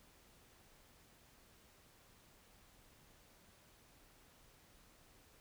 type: silence
effects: pink hiss -66 dBFS RMS until 5.4 s